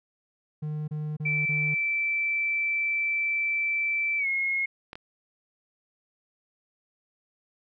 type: tone bursts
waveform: triangle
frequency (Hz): 152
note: D#3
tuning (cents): -40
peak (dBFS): -27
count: 4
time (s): 0.62-1.747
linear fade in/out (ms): 10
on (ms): 260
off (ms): 29
type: tone with pitch glide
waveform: sine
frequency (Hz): 2329 to 2161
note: D7 to C#7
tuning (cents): -15 to -45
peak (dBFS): -24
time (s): 1.25-4.66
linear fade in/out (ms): 10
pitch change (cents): -130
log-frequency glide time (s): 4.18-4.27
type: clicks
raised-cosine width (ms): 0.3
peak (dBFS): -23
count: 2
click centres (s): 4.931 / 4.955
effects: none